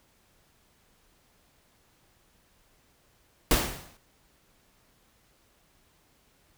pink noise with exponential decay, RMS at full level -20 dBFS, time 3.51-3.97 s, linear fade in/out 1 ms, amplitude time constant 100 ms, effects pink hiss -65 dBFS RMS until 6.57 s

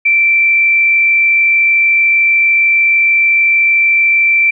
sine tone with frequency modulation, 2342 Hz, D7, 5 cents flat, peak -7 dBFS, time 0.05-4.51 s, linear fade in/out 10 ms, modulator 46.5 Hz, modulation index 0.48, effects none

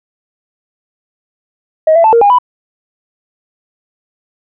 sine tone with pitch steps, 631 / 669 / 880 / 465.6 / 813 / 991 Hz, D#5 / E5 / A5 / A#4 / G#5 / B5, +24 / +25 / 0 / -2 / -37 / +6 cents, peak -3 dBFS, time 1.87-2.386 s, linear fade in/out 5 ms, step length 86 ms, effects tanh soft clip ceiling 0 dBFS

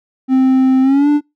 triangle tone with pitch glide, 261.6 to 293.6 Hz, C4 to D4, 0 to 0 cents, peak -6 dBFS, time 0.28-1.21 s, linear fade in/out 50 ms, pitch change +200 cents, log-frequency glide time 0.82-1.09 s, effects noise-tail reverb RT60 0.2 s tail -25 dB re dry

